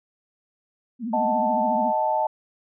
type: tone with vibrato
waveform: sine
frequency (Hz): 230.5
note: A#3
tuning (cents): -19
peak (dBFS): -26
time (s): 0.99-1.93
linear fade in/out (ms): 50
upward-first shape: triangle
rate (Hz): 14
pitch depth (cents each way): 170
type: chord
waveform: sine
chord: D# diminished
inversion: none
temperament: equal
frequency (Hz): 622.3 / 740 / 880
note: D#5 / F#5 / A5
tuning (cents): 0 / 0 / 0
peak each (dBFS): -25 / -28 / -22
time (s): 1.13-2.27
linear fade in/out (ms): 5
effects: none